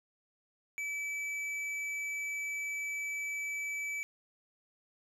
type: tone with hard clipping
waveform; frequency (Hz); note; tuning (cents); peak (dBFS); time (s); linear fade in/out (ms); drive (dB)
sine; 2303; D7; -34; -36; 0.78-4.03; 0; 7
effects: none